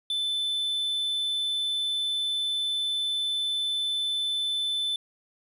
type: tone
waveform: triangle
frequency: 3520 Hz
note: A7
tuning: in tune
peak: -24 dBFS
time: 0.1-4.96 s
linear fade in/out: 2 ms
effects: resampled to 32000 Hz + 10-bit